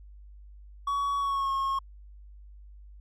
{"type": "tone with pitch glide", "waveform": "triangle", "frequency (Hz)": [1125, 1085.4], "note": ["C#6", "C#6"], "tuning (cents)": [25, -37], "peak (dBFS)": -24, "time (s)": [0.87, 1.79], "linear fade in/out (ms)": 5, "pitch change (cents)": -62, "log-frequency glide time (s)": [1.19, 1.51], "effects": ["added 50 Hz sine -46 dBFS peak until 3 s"]}